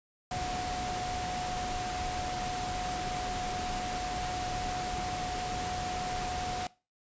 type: tone in noise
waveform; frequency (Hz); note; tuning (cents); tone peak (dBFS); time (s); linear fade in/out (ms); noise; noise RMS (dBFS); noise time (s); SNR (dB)
sine; 730; F#5; -24; -34; 0.31-6.67; 2; pink; -37; 0.31-6.67; 0
effects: noise-tail reverb RT60 0.3 s tail -20 dB re dry + resampled to 16000 Hz